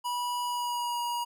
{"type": "tone with pitch glide", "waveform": "square", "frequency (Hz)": [975, 956.6], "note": ["B5", "A#5"], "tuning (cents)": [-23, 44], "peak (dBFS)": -30, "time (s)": [0.04, 1.25], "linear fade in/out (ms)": 20, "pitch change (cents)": -33, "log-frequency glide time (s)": [0.43, 0.99], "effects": []}